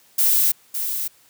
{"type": "noise with echo", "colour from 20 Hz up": "violet", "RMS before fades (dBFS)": -17, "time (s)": [0.18, 0.52], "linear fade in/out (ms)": 10, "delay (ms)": 560, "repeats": 1, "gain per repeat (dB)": -8, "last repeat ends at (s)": 1.08, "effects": ["white hiss -55 dBFS RMS until 1.29 s", "high-pass 60 Hz 12 dB/octave"]}